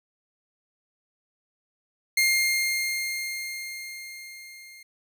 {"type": "tone with level ramp", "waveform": "sawtooth", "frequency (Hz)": 2119, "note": "C7", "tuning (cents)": 21, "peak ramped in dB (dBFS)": [-15, -42], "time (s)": [2.17, 4.83], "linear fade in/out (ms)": 5, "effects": []}